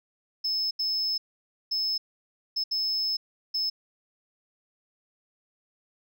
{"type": "tone bursts at uneven times", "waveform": "sine", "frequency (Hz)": 5220, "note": "E8", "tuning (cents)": -18, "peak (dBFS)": -23, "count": 6, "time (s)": [[0.44, 0.71], [0.79, 1.18], [1.71, 1.98], [2.56, 2.64], [2.71, 3.17], [3.54, 3.7]], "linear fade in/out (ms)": 10, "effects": ["tanh soft clip ceiling -23 dBFS"]}